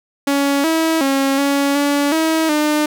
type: tone with pitch steps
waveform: sawtooth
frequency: 280.5 / 323.4 / 272.7 / 280.6 / 286.1 / 320.7 / 301.1 Hz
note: C#4 / E4 / C#4 / C#4 / D4 / E4 / D4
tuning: +21 / -33 / -28 / +21 / -45 / -48 / +43 cents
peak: -10 dBFS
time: 0.27-2.86 s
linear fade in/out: 5 ms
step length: 370 ms
effects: none